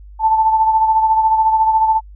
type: beating tone pair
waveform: sine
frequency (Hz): 880 / 894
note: A5 / A5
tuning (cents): 0 / +27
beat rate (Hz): 14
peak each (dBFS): -11 / -20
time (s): 0.19-2.01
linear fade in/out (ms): 50
effects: added 50 Hz sine -35 dBFS peak until 2.15 s